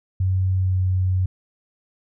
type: tone with pitch glide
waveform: sine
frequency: 93.7 to 92.73 Hz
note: F#2 to F#2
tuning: +22 to +4 cents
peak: -17 dBFS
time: 0.2-1.26 s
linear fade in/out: 5 ms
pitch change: -18 cents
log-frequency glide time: 0.55-0.78 s
effects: none